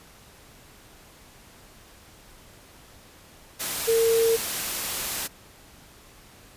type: tone in noise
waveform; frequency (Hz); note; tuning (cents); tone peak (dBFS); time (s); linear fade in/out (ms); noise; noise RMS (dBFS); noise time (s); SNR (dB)
sine; 455.8; A#4; -39; -18; 3.87-4.37; 20; white; -29; 3.59-5.28; +8
effects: pink hiss -51 dBFS RMS until 6.56 s + resampled to 32000 Hz